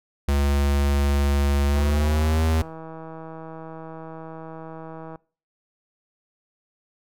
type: tone with pitch glide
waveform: square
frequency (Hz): 70.7 to 79.82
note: C#2 to D#2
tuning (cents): +35 to +45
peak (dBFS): -19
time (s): 0.28-2.62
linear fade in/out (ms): 5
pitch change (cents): +210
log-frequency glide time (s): 1.66-2.42
type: click train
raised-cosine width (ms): 1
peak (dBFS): -25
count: 548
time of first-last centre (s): 1.76-5.158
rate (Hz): 161
effects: noise-tail reverb RT60 0.4 s tail -23 dB re dry